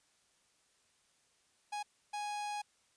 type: tone bursts at uneven times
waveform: 45% pulse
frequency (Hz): 830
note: G#5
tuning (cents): -1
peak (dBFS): -37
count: 2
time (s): 1.72-1.83 / 2.13-2.62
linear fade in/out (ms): 10
effects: white hiss -72 dBFS RMS until 2.96 s + resampled to 22050 Hz